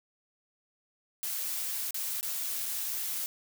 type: noise with dropouts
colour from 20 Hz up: blue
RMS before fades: -34 dBFS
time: 1.23-3.26 s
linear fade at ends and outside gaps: 0 ms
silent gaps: 1.908-1.944 / 2.21-2.229 / 2.657-2.662 s
effects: none